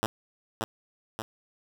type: tone with echo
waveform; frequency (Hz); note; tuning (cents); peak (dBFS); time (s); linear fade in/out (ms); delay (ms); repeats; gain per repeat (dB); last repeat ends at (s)
5% pulse; 110; A2; 0; -14; 0.03-0.06; 0; 580; 2; -4; 1.22
effects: none